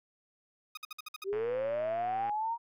15% pulse tone bursts, 1244.5 Hz, D#6, in tune, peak -33 dBFS, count 7, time 0.75-1.241 s, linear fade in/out 5 ms, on 23 ms, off 55 ms
sine linear sweep, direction up, 375.5 to 946 Hz, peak -30 dBFS, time 1.24-2.58 s, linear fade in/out 50 ms
click train, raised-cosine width 0.5 ms, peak -29 dBFS, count 111, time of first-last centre 1.33-2.295 s, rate 114 Hz
effects none

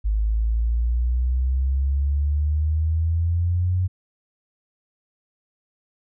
sine exponential sweep, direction up, 51.9 to 92.5 Hz, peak -18 dBFS, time 0.04-3.88 s, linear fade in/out 20 ms, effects none

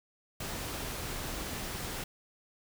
pink noise, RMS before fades -38 dBFS, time 0.4-2.04 s, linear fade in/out 5 ms, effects none

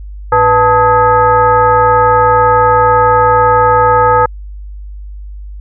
sine tone with frequency modulation, 880 Hz, A5, in tune, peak -5 dBFS, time 0.32-4.26 s, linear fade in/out 5 ms, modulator 386 Hz, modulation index 1.3, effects added 50 Hz sine -24 dBFS peak until 5.6 s

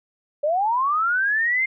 sine linear sweep, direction up, 564 to 2125 Hz, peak -18 dBFS, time 0.43-1.66 s, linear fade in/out 10 ms, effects none

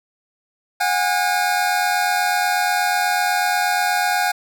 25% pulse tone pair together, 724.8 / 813 Hz, F#5 / G#5, -36 / -37 cents, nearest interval major second, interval 199 cents, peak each -16 dBFS, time 0.8-4.32 s, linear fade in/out 10 ms, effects none

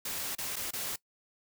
white noise with dropouts, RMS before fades -36 dBFS, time 0.05-0.96 s, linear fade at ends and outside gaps 5 ms, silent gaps 0.352-0.383 / 0.559-0.564 / 0.709-0.733 s, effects noise-tail reverb RT60 0.1 s tail -21 dB re dry

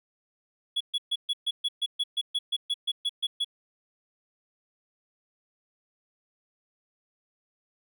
triangle tone bursts, 3374 Hz, G#7, 27 cents sharp, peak -23 dBFS, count 16, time 0.76-3.446 s, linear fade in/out 10 ms, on 46 ms, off 130 ms, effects none

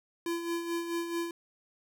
square tone with tremolo, 339.1 Hz, E4, 49 cents sharp, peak -30 dBFS, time 0.26-1.31 s, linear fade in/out 2 ms, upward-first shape sine, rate 4.6 Hz, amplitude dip 55%, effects none

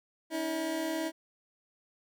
25% pulse tone pair together, 283.6 / 321.4 Hz, C#4 / E4, +40 / -44 cents, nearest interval major second, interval 216 cents, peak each -36 / -28 dBFS, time 0.3-1.12 s, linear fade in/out 50 ms, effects none

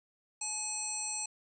harmonic tone, 848 Hz, G#5, 36 cents sharp, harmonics 1 / 3 / 5 / 7 / 9 / 10, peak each -46 / -45 / -45 / -42 / -38 / -40 dBFS, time 0.41-1.26 s, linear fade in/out 5 ms, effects none

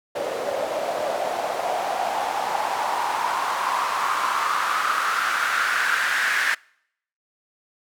white noise with band-pass filter sweep, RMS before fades -24 dBFS, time 0.15-6.55 s, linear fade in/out 10 ms, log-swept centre 540 to 1700 Hz, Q 4.6, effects noise-tail reverb RT60 0.7 s tail -26 dB re dry

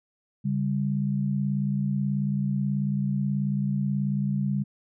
sine tone pair together, 140.6 / 199 Hz, C#3 / G3, +25 / +26 cents, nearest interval tritone, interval 601 cents, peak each -26 dBFS, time 0.44-4.64 s, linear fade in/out 20 ms, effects none

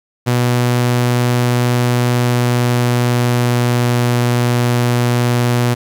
sawtooth tone with pitch glide, 122.3 to 121.31 Hz, B2 to B2, -16 to -31 cents, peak -8 dBFS, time 0.26-5.75 s, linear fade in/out 20 ms, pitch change -15 cents, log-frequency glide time 1.98-4.01 s, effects 8-bit

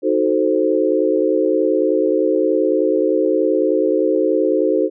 sine chord, D# diminished seventh, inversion none, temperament equal, 311.1 / 370 / 440 / 523.3 Hz, D#4 / F#4 / A4 / C5, 0 / 0 / 0 / 0 cents, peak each -19 dBFS, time 0.02-4.9 s, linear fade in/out 50 ms, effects none

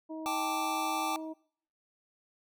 harmonic tone, 317.1 Hz, D#4, 33 cents sharp, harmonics 1 / 2 / 3, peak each -38 / -44 / -48 dBFS, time 0.09-1.34 s, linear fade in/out 20 ms
square chord, G suspended second, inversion none, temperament equal, 784 / 880 / 1174.7 Hz, G5 / A5 / D6, 0 / 0 / 0 cents, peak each -36 dBFS, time 0.26-1.16 s, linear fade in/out 0 ms
effects noise-tail reverb RT60 0.6 s tail -24 dB re dry

